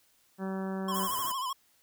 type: harmonic tone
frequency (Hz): 191.2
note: G3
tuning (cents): -43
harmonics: 1 / 2 / 3 / 4 / 5 / 6 / 7 / 8 / 9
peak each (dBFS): -33 / -39 / -43 / -45 / -47 / -49 / -50 / -51 / -52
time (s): 0.38-1.09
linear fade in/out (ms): 50
type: tone with vibrato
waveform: square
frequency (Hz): 1046.5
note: C6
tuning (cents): 0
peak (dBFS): -32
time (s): 0.88-1.53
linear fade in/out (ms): 5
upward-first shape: sine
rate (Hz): 13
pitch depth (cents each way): 90
type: band-stop noise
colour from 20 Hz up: white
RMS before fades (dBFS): -37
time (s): 0.94-1.32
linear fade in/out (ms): 5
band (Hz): 1700 to 6800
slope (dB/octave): 48
effects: white hiss -67 dBFS RMS until 1.82 s